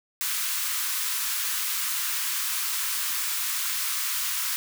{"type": "high-pass noise", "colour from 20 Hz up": "white", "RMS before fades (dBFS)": -28, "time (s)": [0.21, 4.56], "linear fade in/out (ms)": 0, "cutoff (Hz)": 1000, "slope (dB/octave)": 48, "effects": []}